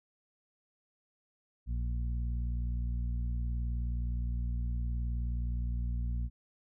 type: harmonic tone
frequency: 59.3 Hz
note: A#1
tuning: 30 cents sharp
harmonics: 1 / 2 / 3 / 4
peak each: -31 / -40 / -48 / -49 dBFS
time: 1.66-6.3 s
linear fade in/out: 50 ms
effects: none